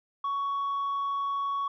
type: tone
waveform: sine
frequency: 1117 Hz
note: C#6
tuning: 13 cents sharp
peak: -25 dBFS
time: 0.24-1.68 s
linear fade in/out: 5 ms
effects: tanh soft clip ceiling -26 dBFS